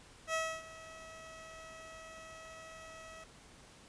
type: tone with ADSR envelope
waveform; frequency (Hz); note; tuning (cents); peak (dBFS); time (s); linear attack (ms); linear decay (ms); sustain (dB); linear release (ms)
15% pulse; 645; E5; -38; -25; 0.27-3.24; 69; 280; -18; 4
effects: pink hiss -58 dBFS RMS until 3.88 s + resampled to 22050 Hz